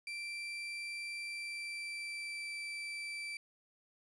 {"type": "tone with pitch glide", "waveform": "35% pulse", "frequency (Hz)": [2350, 2330], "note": ["D7", "D7"], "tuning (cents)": [1, -14], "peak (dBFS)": -38, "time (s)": [0.07, 3.37], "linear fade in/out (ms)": 2, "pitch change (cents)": -15, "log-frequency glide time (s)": [1.18, 2.55], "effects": ["resampled to 22050 Hz", "11-bit"]}